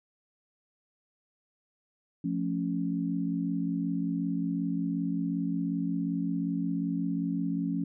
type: chord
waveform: sine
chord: F augmented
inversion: none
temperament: equal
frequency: 174.61 / 220 / 277.2 Hz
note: F3 / A3 / C#4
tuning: 0 / 0 / 0 cents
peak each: -31 / -35 / -31 dBFS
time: 2.24-7.84 s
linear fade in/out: 5 ms
effects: none